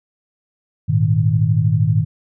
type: chord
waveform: sine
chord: Ab suspended second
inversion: none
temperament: equal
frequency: 103.83 / 116.54 / 155.56 Hz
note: Ab2 / Bb2 / Eb3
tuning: 0 / 0 / 0 cents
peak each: -17 dBFS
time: 0.88-2.05 s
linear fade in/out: 20 ms
effects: none